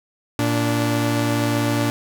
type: tone pair together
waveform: sawtooth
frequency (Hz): 114.98 / 291.5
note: A#2 / D4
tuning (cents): -23 / -13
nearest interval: octave + major third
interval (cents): 1610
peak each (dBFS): -17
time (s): 0.39-1.9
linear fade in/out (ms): 0
effects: none